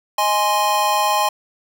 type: chord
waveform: square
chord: Ab major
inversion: second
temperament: equal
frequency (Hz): 622.3 / 830.6 / 1046.5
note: Eb5 / Ab5 / C6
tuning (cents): 0 / 0 / 0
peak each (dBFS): -25 / -19 / -20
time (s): 0.18-1.29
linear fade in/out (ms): 5
effects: none